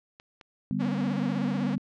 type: clicks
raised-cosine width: 0.2 ms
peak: -29 dBFS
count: 4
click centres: 0.199 / 0.412 / 0.848 / 1.009 s
type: chord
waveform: sine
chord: G major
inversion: second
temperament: equal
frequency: 146.83 / 196 / 246.9 Hz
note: D3 / G3 / B3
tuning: 0 / 0 / 0 cents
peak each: -33 / -29 / -30 dBFS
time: 0.71-1.78 s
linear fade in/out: 0 ms
type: tone with vibrato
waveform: sawtooth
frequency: 257.1 Hz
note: C4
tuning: 30 cents flat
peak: -29 dBFS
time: 0.79-1.76 s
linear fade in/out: 20 ms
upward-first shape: sine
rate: 16 Hz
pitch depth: 200 cents each way
effects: low-pass 4000 Hz 12 dB/octave